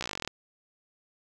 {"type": "slowing click train", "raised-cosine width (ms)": 0.2, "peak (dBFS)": -15, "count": 14, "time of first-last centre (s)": [0.01, 0.276], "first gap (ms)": 15, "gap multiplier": 1.05, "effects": []}